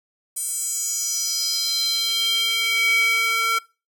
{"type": "tone with high-pass filter sweep", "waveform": "square", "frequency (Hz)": 453.8, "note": "A#4", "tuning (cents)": -47, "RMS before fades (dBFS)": -22, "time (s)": [0.36, 3.59], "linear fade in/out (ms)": 10, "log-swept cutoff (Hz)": [9000, 1600], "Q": 4.7, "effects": ["noise-tail reverb RT60 0.3 s tail -22 dB re dry"]}